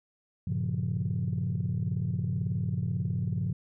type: chord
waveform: sine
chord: G half-diminished seventh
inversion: none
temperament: equal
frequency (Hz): 98 / 116.54 / 138.59 / 174.61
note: G2 / Bb2 / Db3 / F3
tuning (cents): 0 / 0 / 0 / 0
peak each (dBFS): -32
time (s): 0.47-3.53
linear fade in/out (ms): 5
effects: tanh soft clip ceiling -21 dBFS